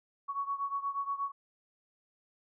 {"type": "beating tone pair", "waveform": "sine", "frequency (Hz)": [1114, 1122.4], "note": ["C#6", "C#6"], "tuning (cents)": [8, 21], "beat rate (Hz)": 8.4, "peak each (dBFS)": [-34, -37], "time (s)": [0.28, 1.32], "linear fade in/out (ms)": 20, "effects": []}